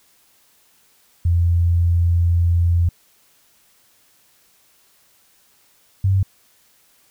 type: tone pair in turn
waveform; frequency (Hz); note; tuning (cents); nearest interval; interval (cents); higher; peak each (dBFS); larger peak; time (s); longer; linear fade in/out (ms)
sine; 85.8 / 96.14; F2 / G2; -30 / -33; major second; 197; second; -13; neither; 1.25-2.89 / 6.04-6.23; first; 5
effects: white hiss -57 dBFS RMS until 7.1 s